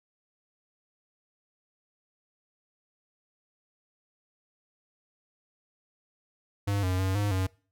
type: tone with pitch steps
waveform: square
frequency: 100.7 / 92.2 / 94.7 / 102.7 / 94 Hz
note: G2 / F#2 / F#2 / G#2 / F#2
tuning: +47 / -6 / +41 / -19 / +28 cents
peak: -26 dBFS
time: 6.67-7.47 s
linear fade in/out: 10 ms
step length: 160 ms
effects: noise-tail reverb RT60 0.4 s tail -23 dB re dry